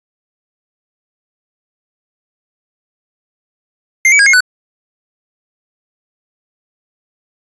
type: tone with pitch steps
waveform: square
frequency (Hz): 2104 / 2279 / 1631 / 2152 / 1491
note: C7 / C#7 / G#6 / C7 / F#6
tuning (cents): +9 / +47 / -32 / +48 / +13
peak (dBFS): -6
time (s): 4.05-4.405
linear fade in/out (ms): 2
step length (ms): 71
effects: resampled to 22050 Hz